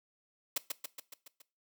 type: noise with echo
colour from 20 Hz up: white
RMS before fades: -31 dBFS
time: 0.56-0.58 s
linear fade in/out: 5 ms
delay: 140 ms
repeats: 6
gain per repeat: -4 dB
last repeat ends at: 1.42 s
effects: noise-tail reverb RT60 0.3 s tail -19 dB re dry + high-pass 150 Hz 12 dB/octave